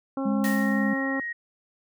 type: harmonic tone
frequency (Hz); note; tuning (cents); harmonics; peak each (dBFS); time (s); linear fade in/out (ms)
270; C#4; -45; 1 / 2 / 3 / 4 / 5; -27 / -33 / -37 / -39 / -41; 0.17-1.2; 2
type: tone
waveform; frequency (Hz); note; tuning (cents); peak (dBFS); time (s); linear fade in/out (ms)
sine; 207.7; G#3; 0; -23; 0.25-0.94; 10
type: noise with exponential decay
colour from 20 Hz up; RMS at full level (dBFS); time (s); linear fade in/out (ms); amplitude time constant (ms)
white; -34; 0.44-1.04; 0; 130
type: tone with pitch glide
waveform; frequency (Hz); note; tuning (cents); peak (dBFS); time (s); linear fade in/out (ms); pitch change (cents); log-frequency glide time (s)
sine; 1867 to 1881.1; A#6 to A#6; +2 to +15; -29; 0.44-1.33; 10; +13; 0.75-1.02
effects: none